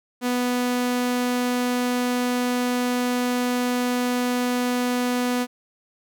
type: tone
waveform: sawtooth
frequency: 246.9 Hz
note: B3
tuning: in tune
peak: -17 dBFS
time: 0.21-5.47 s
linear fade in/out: 50 ms
effects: none